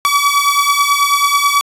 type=beating tone pair; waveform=sawtooth; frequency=1137 / 1146.2 Hz; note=C#6 / D6; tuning=+44 / -42 cents; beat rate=9.2 Hz; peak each=-10 dBFS; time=0.05-1.61 s; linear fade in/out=0 ms; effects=resampled to 32000 Hz